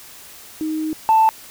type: tone pair in turn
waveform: sine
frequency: 312.5 / 883.9 Hz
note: D#4 / A5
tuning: +8 / +8 cents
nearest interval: octave + tritone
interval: 1800 cents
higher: second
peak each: -20 / -9 dBFS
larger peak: second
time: 0.61-0.93 / 1.09-1.29 s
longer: first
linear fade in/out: 0 ms
effects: tanh soft clip ceiling -7 dBFS + white hiss -41 dBFS RMS until 1.5 s